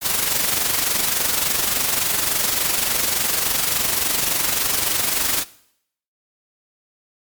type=noise with amplitude modulation; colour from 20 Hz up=white; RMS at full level=-18 dBFS; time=0.01-5.45 s; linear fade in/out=50 ms; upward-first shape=sine; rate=23.5 Hz; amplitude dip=50%; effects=noise-tail reverb RT60 0.7 s tail -19 dB re dry + MP3 96 kbps